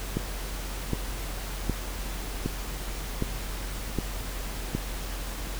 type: click train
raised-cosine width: 3 ms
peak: -13 dBFS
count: 7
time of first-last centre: 0.17-4.75 s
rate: 1.31 Hz
effects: added 45 Hz sine -33 dBFS peak until 5.59 s + pink hiss -38 dBFS RMS until 5.59 s